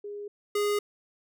sine / square tone pair in turn, 410.6 / 412.8 Hz, G#4 / G#4, -20 / -10 cents, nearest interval unison, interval 10 cents, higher second, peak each -35 / -25 dBFS, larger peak second, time 0.04-0.28 / 0.55-0.79 s, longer neither, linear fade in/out 5 ms, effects none

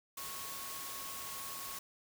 sine tone in noise, 1100 Hz, C#6, 14 cents flat, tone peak -49 dBFS, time 0.17-1.79 s, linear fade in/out 5 ms, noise white, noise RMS -44 dBFS, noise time 0.17-1.79 s, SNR -8 dB, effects none

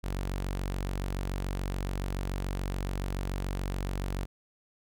sawtooth tone, 47 Hz, F#1, 28 cents sharp, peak -27 dBFS, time 0.03-4.26 s, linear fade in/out 20 ms, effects none

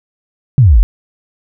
sine exponential sweep, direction down, 146.83 to 41.24 Hz, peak -3 dBFS, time 0.58-0.83 s, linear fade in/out 0 ms, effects none

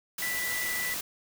sine tone in noise, 1975.5 Hz, B6, in tune, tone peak -31 dBFS, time 0.22-0.94 s, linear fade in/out 5 ms, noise white, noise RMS -34 dBFS, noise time 0.18-1.01 s, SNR 0 dB, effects none

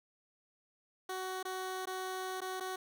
15% pulse tone with dropouts, 373.9 Hz, F#4, 18 cents sharp, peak -31 dBFS, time 1.09-2.76 s, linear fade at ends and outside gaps 5 ms, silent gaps 1.429-1.451 / 1.856-1.871 / 2.406-2.416 / 2.6-2.606 s, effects none

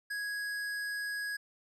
sine tone with hard clipping, 1661.2 Hz, G#6, in tune, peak -36 dBFS, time 0.1-1.37 s, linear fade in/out 10 ms, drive 13 dB, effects none

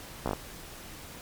slowing click train, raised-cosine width 1 ms, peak -15 dBFS, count 5, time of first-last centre 0.26-0.333 s, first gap 15 ms, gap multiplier 1.13, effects pink hiss -45 dBFS RMS until 1.21 s + MP3 96 kbps

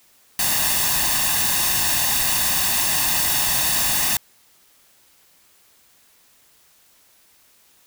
white noise with comb filter, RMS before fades -20 dBFS, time 0.39-4.17 s, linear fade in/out 2 ms, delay 1.1 ms, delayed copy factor +0.65, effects white hiss -56 dBFS RMS until 7.86 s

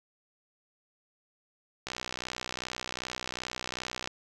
click train, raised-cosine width 0.2 ms, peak -17 dBFS, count 139, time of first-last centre 1.87-4.074 s, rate 62.6 Hz, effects none

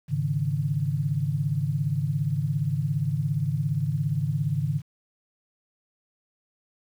sine chord, Ab suspended fourth, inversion none, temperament just, 103.83 / 138.43 / 155.74 Hz, Ab2 / Db3 / Eb3, 0 / -2 / +2 cents, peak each -31 / -26 / -27 dBFS, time 0.08-4.82 s, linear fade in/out 50 ms, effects 9-bit

